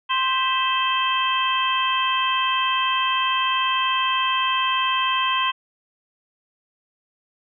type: harmonic tone with a mistuned harmonic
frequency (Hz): 523.3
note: C5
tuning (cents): 0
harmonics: 2 / 3 / 4 / 5 / 6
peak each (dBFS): -21 / -31 / -32 / -26 / -25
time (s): 0.09-5.52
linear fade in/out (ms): 20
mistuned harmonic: 4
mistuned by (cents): -100
effects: none